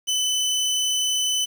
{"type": "tone", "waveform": "25% pulse", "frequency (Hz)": 3012, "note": "F#7", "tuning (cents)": 30, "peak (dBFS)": -17, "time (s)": [0.07, 1.46], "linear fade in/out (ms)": 20, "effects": ["8-bit"]}